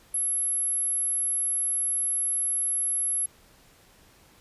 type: tone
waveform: sine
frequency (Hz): 11160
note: F9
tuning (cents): -2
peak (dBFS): -24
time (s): 0.14-3.26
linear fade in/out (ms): 5
effects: pink hiss -57 dBFS RMS until 4.4 s + resampled to 32000 Hz